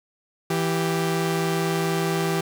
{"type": "tone pair together", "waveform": "sawtooth", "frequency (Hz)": [164.82, 392], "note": ["E3", "G4"], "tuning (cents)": [0, 0], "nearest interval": "octave + minor third", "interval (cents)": 1500, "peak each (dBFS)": [-20, -21], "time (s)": [0.5, 2.41], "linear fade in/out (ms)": 5, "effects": []}